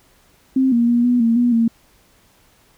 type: tone with pitch steps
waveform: sine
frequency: 263.3 / 235.5 / 238.7 / 245 / 229.7 / 242.3 / 229.5 Hz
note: C4 / A#3 / A#3 / B3 / A#3 / B3 / A#3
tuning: +11 / +18 / +41 / -14 / -25 / -33 / -27 cents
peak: -12 dBFS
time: 0.56-1.68 s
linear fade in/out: 5 ms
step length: 160 ms
effects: pink hiss -55 dBFS RMS until 2.77 s